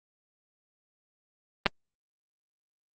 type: clicks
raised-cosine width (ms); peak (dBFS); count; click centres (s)
0.3; -6; 2; 1.66 / 1.665
effects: Opus 32 kbps